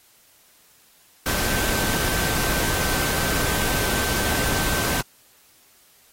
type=tone in noise; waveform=sine; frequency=1549 Hz; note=G6; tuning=21 cents flat; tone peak=-31 dBFS; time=1.26-5.01 s; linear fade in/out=2 ms; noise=pink; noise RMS=-24 dBFS; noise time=1.26-5.01 s; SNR=-10 dB; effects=white hiss -56 dBFS RMS until 6.12 s + AAC 48 kbps